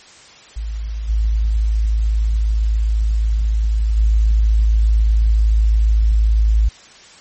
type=tone with level steps; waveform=sine; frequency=54 Hz; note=A1; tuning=32 cents flat; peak=-21 / -13 / -10 dBFS; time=0.56-6.69 s; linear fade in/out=10 ms; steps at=1.08 / 3.96 s; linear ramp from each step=20 ms; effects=white hiss -43 dBFS RMS until 7.2 s + MP3 32 kbps